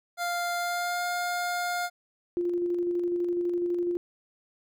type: tone with pitch glide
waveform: 25% pulse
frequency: 698.5 to 707.8 Hz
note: F5 to F5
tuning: 0 to +23 cents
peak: -24 dBFS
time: 0.17-1.9 s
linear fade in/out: 50 ms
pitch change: +23 cents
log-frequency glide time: 0.57-1.04 s
type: tone with tremolo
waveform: sine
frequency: 350 Hz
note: F4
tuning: 4 cents sharp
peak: -24 dBFS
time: 2.37-3.97 s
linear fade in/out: 0 ms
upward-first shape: square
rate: 12 Hz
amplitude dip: 25%
effects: none